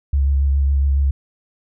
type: tone with vibrato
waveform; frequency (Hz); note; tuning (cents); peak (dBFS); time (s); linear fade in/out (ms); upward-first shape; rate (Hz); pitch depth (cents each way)
sine; 69.3; C#2; 0; -13; 0.13-1.11; 5; sine; 7.2; 26
effects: none